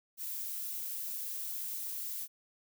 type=noise; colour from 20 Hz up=violet; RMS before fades=-39 dBFS; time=0.17-2.28 s; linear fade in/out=50 ms; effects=none